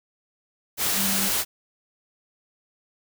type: tone in noise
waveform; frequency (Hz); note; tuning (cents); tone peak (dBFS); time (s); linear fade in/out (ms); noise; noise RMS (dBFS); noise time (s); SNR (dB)
sine; 196; G3; 0; -29; 0.94-1.31; 50; white; -24; 0.77-1.45; -8
effects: none